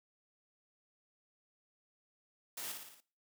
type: noise with echo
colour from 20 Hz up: white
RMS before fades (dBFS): -43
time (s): 2.57-2.72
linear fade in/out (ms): 5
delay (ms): 57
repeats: 5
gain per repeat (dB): -4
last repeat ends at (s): 3.005
effects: noise-tail reverb RT60 0.4 s tail -20 dB re dry + high-pass 200 Hz 12 dB/octave